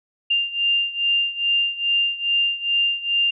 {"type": "beating tone pair", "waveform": "sine", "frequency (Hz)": [2794, 2796.4], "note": ["F7", "F7"], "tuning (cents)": [0, 2], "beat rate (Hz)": 2.4, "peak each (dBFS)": [-20, -23], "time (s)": [0.3, 3.31], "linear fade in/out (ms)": 10, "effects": []}